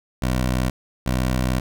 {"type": "tone pair in turn", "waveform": "15% pulse", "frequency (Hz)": [63, 63.26], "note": ["B1", "B1"], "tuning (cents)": [35, 42], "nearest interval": "unison", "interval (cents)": 7, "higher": "second", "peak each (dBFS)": -13, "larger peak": "neither", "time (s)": [[0.22, 0.7], [1.06, 1.6]], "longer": "second", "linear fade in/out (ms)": 5, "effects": []}